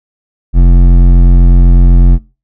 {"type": "tone with hard clipping", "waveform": "triangle", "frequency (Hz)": 44, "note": "F1", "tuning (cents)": 14, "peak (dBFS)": -3, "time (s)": [0.53, 2.19], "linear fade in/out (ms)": 50, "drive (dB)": 15, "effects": ["noise-tail reverb RT60 0.3 s tail -23 dB re dry"]}